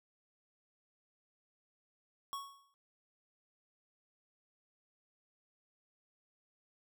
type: tone with exponential decay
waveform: square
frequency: 1108.7 Hz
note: C#6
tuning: in tune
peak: -37 dBFS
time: 2.33-2.74 s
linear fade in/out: 0 ms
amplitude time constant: 88 ms
effects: none